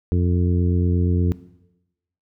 harmonic tone, 88.5 Hz, F2, 23 cents sharp, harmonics 1 / 2 / 3 / 4 / 5, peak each -17 / -23 / -27 / -29 / -31 dBFS, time 0.12-1.32 s, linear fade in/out 0 ms, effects noise-tail reverb RT60 0.9 s tail -17 dB re dry

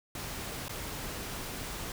pink noise with dropouts, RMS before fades -39 dBFS, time 0.15-1.92 s, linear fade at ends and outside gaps 2 ms, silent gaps 0.683-0.693 s, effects none

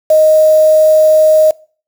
sine tone with quantisation, 623 Hz, D#5, 2 cents sharp, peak -4 dBFS, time 0.1-1.51 s, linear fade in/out 5 ms, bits 4, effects noise-tail reverb RT60 0.4 s tail -23 dB re dry

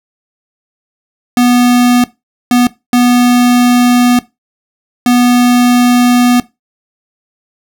square tone bursts at uneven times, 245 Hz, B3, 14 cents flat, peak -6 dBFS, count 4, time 1.37-2.04 / 2.51-2.67 / 2.93-4.19 / 5.06-6.4 s, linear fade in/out 2 ms, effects noise-tail reverb RT60 0.2 s tail -18 dB re dry

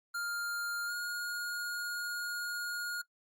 square tone with pitch glide, 1400 to 1431.1 Hz, F6 to F6, +4 to +42 cents, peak -35 dBFS, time 0.14-3.02 s, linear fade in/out 10 ms, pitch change +38 cents, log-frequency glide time 0.86-0.92 s, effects noise-tail reverb RT60 0.1 s tail -20 dB re dry + Opus 48 kbps

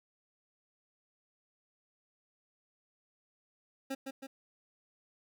25% pulse tone with echo, 269 Hz, C4, 48 cents sharp, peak -31 dBFS, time 3.9-3.95 s, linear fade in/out 10 ms, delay 160 ms, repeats 2, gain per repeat -4 dB, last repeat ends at 4.27 s, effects none

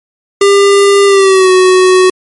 square tone with pitch glide, 399.6 to 370.7 Hz, G4 to F#4, +33 to +3 cents, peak -4 dBFS, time 0.41-2.1 s, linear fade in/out 5 ms, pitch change -130 cents, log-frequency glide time 1.06-1.51 s, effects MP3 48 kbps

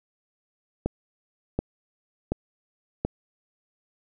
click train, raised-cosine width 2 ms, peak -11 dBFS, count 4, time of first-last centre 0.86-3.05 s, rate 1.37 Hz, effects none

